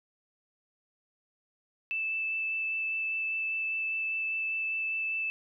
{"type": "tone with vibrato", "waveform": "sine", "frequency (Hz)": 2637, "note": "E7", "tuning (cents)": 0, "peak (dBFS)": -29, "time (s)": [1.91, 5.3], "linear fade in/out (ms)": 0, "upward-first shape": "triangle", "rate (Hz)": 5, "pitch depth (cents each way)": 8, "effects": []}